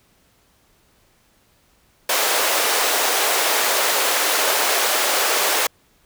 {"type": "high-pass noise", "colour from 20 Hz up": "pink", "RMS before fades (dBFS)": -19, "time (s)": [2.09, 5.67], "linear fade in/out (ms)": 5, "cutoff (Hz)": 450, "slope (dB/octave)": 24, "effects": ["pink hiss -59 dBFS RMS until 6.05 s"]}